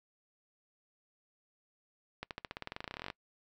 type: accelerating click train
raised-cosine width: 0.3 ms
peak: -23 dBFS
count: 22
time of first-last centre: 2.23-3.102 s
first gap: 78 ms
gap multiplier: 0.93
effects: noise-tail reverb RT60 0.1 s tail -24 dB re dry